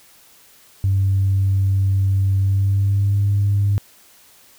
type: tone with pitch glide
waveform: sine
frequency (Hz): 97 to 100.77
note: G2 to G2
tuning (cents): -18 to +48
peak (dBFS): -13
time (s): 0.84-3.78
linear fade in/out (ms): 0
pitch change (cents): +66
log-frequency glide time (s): 2.4-3.2
effects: tanh soft clip ceiling -10 dBFS + white hiss -50 dBFS RMS until 4.58 s